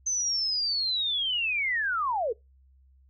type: linear sweep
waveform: sine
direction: down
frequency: 6220 to 415.3 Hz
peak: -25 dBFS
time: 0.06-2.33 s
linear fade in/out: 10 ms
effects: noise-tail reverb RT60 0.2 s tail -22 dB re dry + added 66 Hz sine -56 dBFS peak until 3.09 s